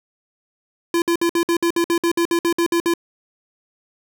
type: tone bursts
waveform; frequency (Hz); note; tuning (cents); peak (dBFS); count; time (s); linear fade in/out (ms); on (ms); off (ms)
square; 340; F4; -46; -16; 15; 0.94-2.938; 2; 80; 57
effects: none